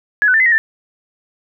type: tone with pitch steps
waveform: sine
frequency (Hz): 1686 / 1499 / 1781 / 2042 / 1886 / 1778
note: G#6 / F#6 / A6 / C7 / A#6 / A6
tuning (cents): +26 / +22 / +21 / -43 / +20 / +18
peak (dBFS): -9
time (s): 0.22-0.58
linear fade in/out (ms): 0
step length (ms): 60
effects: none